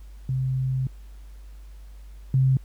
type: tone pair in turn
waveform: sine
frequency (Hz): 130.81 / 132.1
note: C3 / C3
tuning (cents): 0 / +17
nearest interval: unison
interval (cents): 17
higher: second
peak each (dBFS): -22 / -16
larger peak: second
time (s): 0.29-0.87 / 2.34-2.57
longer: first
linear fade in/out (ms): 2
effects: added 50 Hz sine -40 dBFS peak until 2.64 s + pink hiss -60 dBFS RMS until 2.64 s